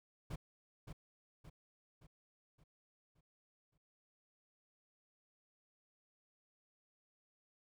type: noise with echo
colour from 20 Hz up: brown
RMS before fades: -42 dBFS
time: 0.3-0.36 s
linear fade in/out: 10 ms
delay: 570 ms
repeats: 6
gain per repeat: -6 dB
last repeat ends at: 3.78 s
effects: none